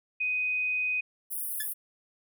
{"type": "tone", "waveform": "sine", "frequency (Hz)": 2500, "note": "D#7", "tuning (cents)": 8, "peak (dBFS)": -26, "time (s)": [0.2, 1.01], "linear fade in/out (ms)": 10}
{"type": "high-pass noise", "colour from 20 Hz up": "pink", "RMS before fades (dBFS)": -34, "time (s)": [1.3, 1.74], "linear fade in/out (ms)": 20, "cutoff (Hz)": 9500, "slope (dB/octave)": 96}
{"type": "tone with exponential decay", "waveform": "sawtooth", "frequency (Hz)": 1719, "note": "A6", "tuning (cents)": -41, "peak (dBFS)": -26, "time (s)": [1.6, 1.68], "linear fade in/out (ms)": 5, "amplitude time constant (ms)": 16}
{"effects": []}